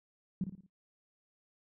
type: tone with echo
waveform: sine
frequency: 185 Hz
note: F#3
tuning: in tune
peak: -29 dBFS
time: 0.41-0.44 s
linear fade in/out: 2 ms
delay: 56 ms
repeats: 4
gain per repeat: -7 dB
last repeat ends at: 0.664 s
effects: noise-tail reverb RT60 0.1 s tail -20 dB re dry

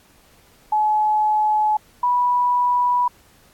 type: tone pair in turn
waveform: sine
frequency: 853 / 980.6 Hz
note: G#5 / B5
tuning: +46 / -13 cents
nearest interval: major second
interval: 241 cents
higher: second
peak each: -15 dBFS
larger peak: neither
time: 0.72-1.77 / 2.03-3.08 s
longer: neither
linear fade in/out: 5 ms
effects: pink hiss -54 dBFS RMS until 3.53 s + AAC 64 kbps

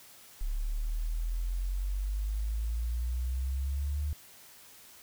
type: exponential sweep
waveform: sine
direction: up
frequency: 34.65 to 75.1 Hz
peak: -29 dBFS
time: 0.41-4.13 s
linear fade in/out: 0 ms
effects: white hiss -54 dBFS RMS until 5.02 s

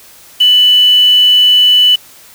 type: tone with quantisation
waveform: sine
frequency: 2980 Hz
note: F#7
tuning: 12 cents sharp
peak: -4 dBFS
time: 0.4-1.96 s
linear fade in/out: 10 ms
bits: 4
effects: white hiss -39 dBFS RMS until 2.34 s

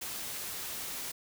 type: noise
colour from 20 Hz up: white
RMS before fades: -39 dBFS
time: 0.01-1.12 s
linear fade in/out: 10 ms
effects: none

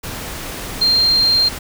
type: tone in noise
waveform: sine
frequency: 4186 Hz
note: C8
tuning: in tune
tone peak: -11 dBFS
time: 0.81-1.49 s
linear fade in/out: 10 ms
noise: pink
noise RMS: -28 dBFS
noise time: 0.03-1.59 s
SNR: +14 dB
effects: none

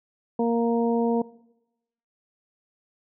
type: harmonic tone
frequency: 233.1 Hz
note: A#3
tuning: in tune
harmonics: 1 / 2 / 3 / 4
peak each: -23 / -24 / -31 / -32 dBFS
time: 0.39-1.22 s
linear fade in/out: 5 ms
effects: noise-tail reverb RT60 0.9 s tail -21 dB re dry

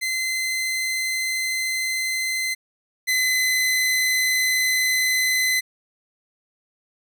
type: tone pair in turn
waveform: sawtooth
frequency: 2059 / 2031 Hz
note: C7 / B6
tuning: -28 / +48 cents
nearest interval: unison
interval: 24 cents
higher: first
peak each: -19 / -15 dBFS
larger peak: second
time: 0.01-2.55 / 3.07-5.61 s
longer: neither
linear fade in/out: 20 ms
effects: none

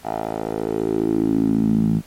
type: tone with band-pass filter sweep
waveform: 10% pulse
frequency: 54.7 Hz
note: A1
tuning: 9 cents flat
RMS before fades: -20 dBFS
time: 0.03-2.02 s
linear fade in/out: 50 ms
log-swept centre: 710 to 180 Hz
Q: 4.1
effects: pink hiss -48 dBFS RMS until 2.06 s + MP3 64 kbps

